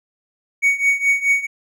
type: tone with tremolo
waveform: triangle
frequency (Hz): 2237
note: C#7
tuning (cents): +15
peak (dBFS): -9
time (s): 0.62-1.47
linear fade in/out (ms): 20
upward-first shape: triangle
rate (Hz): 4.7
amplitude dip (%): 90
effects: none